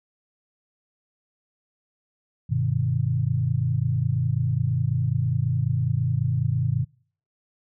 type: chord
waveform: sine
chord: G augmented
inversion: none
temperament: equal with one note detuned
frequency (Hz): 98 / 123.47 / 152.71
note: G2 / B2 / D#3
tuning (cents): 0 / 0 / -32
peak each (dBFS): -27 / -23 / -26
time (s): 2.49-6.85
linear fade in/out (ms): 20
effects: noise-tail reverb RT60 0.5 s tail -26 dB re dry